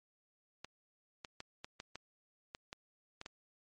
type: clicks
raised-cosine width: 0.2 ms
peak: -27 dBFS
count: 10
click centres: 0.646 / 1.248 / 1.404 / 1.645 / 1.801 / 1.956 / 2.549 / 2.729 / 3.214 / 3.261 s
effects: MP3 48 kbps

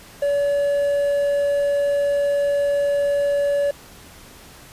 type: tone with quantisation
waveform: triangle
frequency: 570 Hz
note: C#5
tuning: 48 cents sharp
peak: -15 dBFS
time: 0.22-3.71 s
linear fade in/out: 5 ms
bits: 7
effects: pink hiss -44 dBFS RMS until 4.72 s + resampled to 32000 Hz

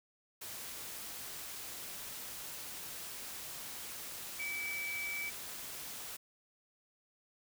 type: tone in noise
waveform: sine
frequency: 2301 Hz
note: D7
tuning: 36 cents flat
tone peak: -37 dBFS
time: 4.39-5.3 s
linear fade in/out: 10 ms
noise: white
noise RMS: -45 dBFS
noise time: 0.41-6.17 s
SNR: +5 dB
effects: none

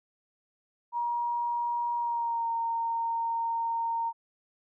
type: tone with pitch glide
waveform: sine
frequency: 951 to 921.3 Hz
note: A#5 to A#5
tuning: +34 to -21 cents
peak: -27 dBFS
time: 0.92-4.13 s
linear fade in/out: 50 ms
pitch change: -55 cents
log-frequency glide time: 1.96-2.49 s
effects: none

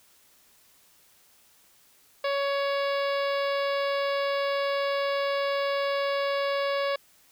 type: harmonic tone with a mistuned harmonic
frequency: 559 Hz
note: C#5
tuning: 14 cents sharp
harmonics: 1 / 2 / 3 / 4 / 5 / 6 / 7 / 8 / 9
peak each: -26 / -32 / -36 / -38 / -40 / -42 / -43 / -44 / -45 dBFS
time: 2.24-6.96 s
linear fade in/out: 5 ms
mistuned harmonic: 6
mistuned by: +29 cents
effects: white hiss -60 dBFS RMS until 7.31 s

